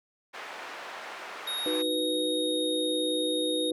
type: band-pass noise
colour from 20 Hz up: white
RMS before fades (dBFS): -41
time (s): 0.33-1.83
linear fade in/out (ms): 20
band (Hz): 520 to 1800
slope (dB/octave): 12
type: tone with pitch glide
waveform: square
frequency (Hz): 3748 to 3726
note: A#7 to A#7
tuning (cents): +9 to -2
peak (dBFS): -31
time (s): 1.47-3.71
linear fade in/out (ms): 5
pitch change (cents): -11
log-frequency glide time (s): 1.93-2.61
type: chord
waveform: sine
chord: B major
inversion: first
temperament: equal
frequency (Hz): 311.1 / 370 / 493.9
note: D#4 / F#4 / B4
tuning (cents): 0 / 0 / 0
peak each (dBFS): -31 / -36 / -30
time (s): 1.66-3.72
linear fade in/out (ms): 2
effects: none